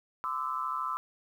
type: tone cluster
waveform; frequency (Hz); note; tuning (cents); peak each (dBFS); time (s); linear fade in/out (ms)
sine; 1025 / 1181 / 1314; C6 / D6 / E6; -36 / +9 / -6; -35 / -36 / -34; 0.24-0.97; 0
effects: 10-bit